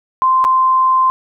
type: tone with dropouts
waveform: sine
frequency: 1041 Hz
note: C6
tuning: 9 cents flat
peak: -9 dBFS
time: 0.22-1.1 s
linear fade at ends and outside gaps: 0 ms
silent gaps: 0.442-0.449 s
effects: none